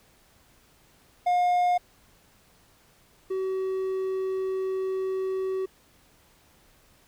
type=tone pair in turn; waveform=triangle; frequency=714 / 379.2 Hz; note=F5 / F#4; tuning=+38 / +43 cents; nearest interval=major seventh; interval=1095 cents; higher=first; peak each=-18 / -24 dBFS; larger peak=first; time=1.26-1.78 / 3.3-5.66 s; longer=second; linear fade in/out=10 ms; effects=pink hiss -60 dBFS RMS until 7.07 s